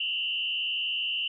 sine tone with frequency modulation, 2888 Hz, F#7, 43 cents flat, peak -27 dBFS, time 0-1.28 s, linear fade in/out 5 ms, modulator 80.8 Hz, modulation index 2.1, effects none

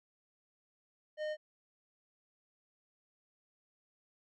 sine tone with tanh clipping, 612 Hz, D#5, 29 cents flat, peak -37 dBFS, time 1.17-1.37 s, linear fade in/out 50 ms, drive 13 dB, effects none

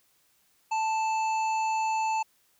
harmonic tone, 880 Hz, A5, in tune, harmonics 1 / 3 / 5 / 7 / 8, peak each -25 / -36 / -47 / -52 / -44 dBFS, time 0.71-2.23 s, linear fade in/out 10 ms, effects white hiss -67 dBFS RMS until 2.59 s

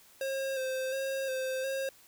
square tone with vibrato, 530 Hz, C5, 22 cents sharp, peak -32 dBFS, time 0.21-1.89 s, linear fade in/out 2 ms, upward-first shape square, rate 1.4 Hz, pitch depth 26 cents each way, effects white hiss -59 dBFS RMS until 2.07 s

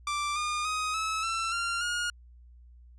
sawtooth tone with pitch steps, 1174.7 / 1214 / 1254.7 / 1296.7 / 1340.1 / 1384.9 / 1431.3 Hz, D6 / D#6 / D#6 / E6 / E6 / F6 / F6, 0 / -43 / +14 / -29 / +28 / -15 / +42 cents, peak -25 dBFS, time 0.07-2.1 s, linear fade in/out 2 ms, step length 290 ms, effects added 60 Hz sine -50 dBFS peak until 2.98 s + resampled to 22050 Hz

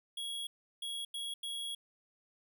square tone bursts at uneven times, 3322 Hz, G#7, in tune, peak -38 dBFS, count 4, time 0.17-0.47 / 0.82-1.05 / 1.14-1.34 / 1.43-1.75 s, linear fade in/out 5 ms, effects none

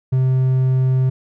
triangle tone, 130 Hz, C3, 11 cents flat, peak -11 dBFS, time 0.12-1.1 s, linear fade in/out 10 ms, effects none

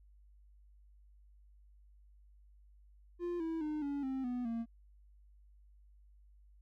triangle tone with pitch steps, 349.2 / 325.8 / 304 / 283.6 / 264.6 / 246.9 / 230.4 Hz, F4 / E4 / D#4 / C#4 / C4 / B3 / A#3, 0 / -20 / -40 / +40 / +20 / 0 / -20 cents, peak -33 dBFS, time 3.19-4.66 s, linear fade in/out 50 ms, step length 210 ms, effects added 50 Hz sine -59 dBFS peak until 6.61 s

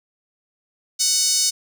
5% pulse tone with high-pass filter, 742 Hz, F#5, 5 cents sharp, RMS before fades -19 dBFS, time 0.99-1.51 s, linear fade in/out 20 ms, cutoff 5200 Hz, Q 1.9, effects none

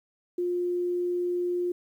sine tone, 354.2 Hz, F4, 24 cents sharp, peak -25 dBFS, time 0.38-1.72 s, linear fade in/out 5 ms, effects 10-bit

